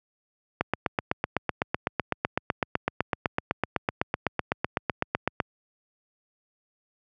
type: click train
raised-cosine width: 0.5 ms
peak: -8 dBFS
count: 39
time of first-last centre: 0.61-5.402 s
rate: 7.93 Hz
effects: high-pass 80 Hz 12 dB/octave